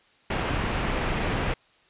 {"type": "low-pass noise", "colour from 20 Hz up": "pink", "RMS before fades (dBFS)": -27, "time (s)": [0.3, 1.54], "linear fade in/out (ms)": 5, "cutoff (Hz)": 3000, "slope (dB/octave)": 24, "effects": ["white hiss -60 dBFS RMS until 1.89 s", "resampled to 8000 Hz"]}